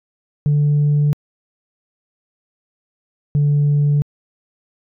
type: tone pair in turn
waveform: sine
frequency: 146.83 / 145.56 Hz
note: D3 / D3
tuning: 0 / -15 cents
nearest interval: unison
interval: 15 cents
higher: first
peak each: -10 dBFS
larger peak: neither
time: 0.46-1.13 / 3.35-4.02 s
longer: neither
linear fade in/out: 0 ms
effects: tanh soft clip ceiling -10 dBFS